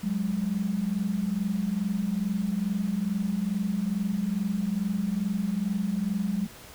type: tone pair together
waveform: sine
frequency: 184.26 / 206.6 Hz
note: F#3 / G#3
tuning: -7 / -9 cents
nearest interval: major second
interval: 198 cents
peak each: -29 / -27 dBFS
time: 0.03-6.47 s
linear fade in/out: 10 ms
effects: pink hiss -47 dBFS RMS until 6.74 s